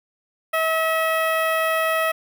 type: tone with notch filter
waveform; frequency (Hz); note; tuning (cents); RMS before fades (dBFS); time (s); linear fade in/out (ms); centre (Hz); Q
15% pulse; 644; E5; -41; -21; 0.53-2.12; 10; 6600; 0.64
effects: 9-bit